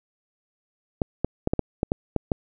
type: clicks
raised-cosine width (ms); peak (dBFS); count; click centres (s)
2; -8; 9; 1.018 / 1.246 / 1.474 / 1.535 / 1.593 / 1.831 / 1.919 / 2.163 / 2.318
effects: none